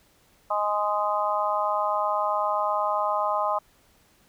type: harmonic tone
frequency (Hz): 207.7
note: G#3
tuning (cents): 0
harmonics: 3 / 4 / 5 / 6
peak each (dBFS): -28 / -28 / -27 / -29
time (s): 0.5-3.59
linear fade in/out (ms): 10
effects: pink hiss -61 dBFS RMS until 4.28 s